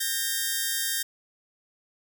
5% pulse tone pair together, 1593 / 1836 Hz, G6 / A#6, +27 / -27 cents, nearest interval major second, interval 246 cents, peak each -18 / -18 dBFS, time 0-1.03 s, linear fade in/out 10 ms, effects none

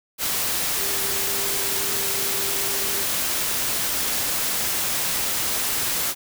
sine tone in noise, 395.5 Hz, G4, 15 cents sharp, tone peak -35 dBFS, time 0.76-3.06 s, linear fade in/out 50 ms, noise white, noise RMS -24 dBFS, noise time 0.18-6.15 s, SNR -14 dB, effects none

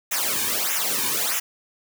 white noise with flanger, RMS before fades -24 dBFS, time 0.11-1.4 s, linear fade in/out 10 ms, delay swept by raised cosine 0.22 to 1.52 ms, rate 1.6 Hz, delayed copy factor -0.9, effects none

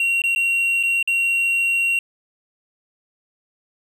triangle tone with dropouts, 2747 Hz, F7, 29 cents flat, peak -15 dBFS, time 0-1.99 s, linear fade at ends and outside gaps 2 ms, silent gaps 0.219-0.238 / 0.35-0.36 / 0.829-0.834 / 1.028-1.075 s, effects none

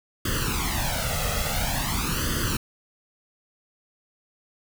pink noise with flanger, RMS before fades -26 dBFS, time 0.25-2.57 s, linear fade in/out 5 ms, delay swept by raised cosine 0.63 to 1.54 ms, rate 0.48 Hz, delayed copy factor +0.85, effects none

